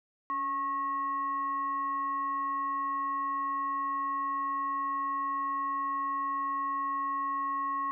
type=tone with frequency modulation; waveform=sine; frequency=1093 Hz; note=C#6; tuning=25 cents flat; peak=-29 dBFS; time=0.3-7.91 s; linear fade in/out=0 ms; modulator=811 Hz; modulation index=0.32; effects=none